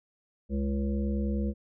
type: harmonic tone with a mistuned harmonic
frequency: 69.3 Hz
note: C#2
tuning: in tune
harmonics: 1 / 3 / 5 / 7 / 8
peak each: -29 / -30 / -39 / -40 / -44 dBFS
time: 0.49-1.54 s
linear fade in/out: 50 ms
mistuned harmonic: 5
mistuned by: -45 cents
effects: none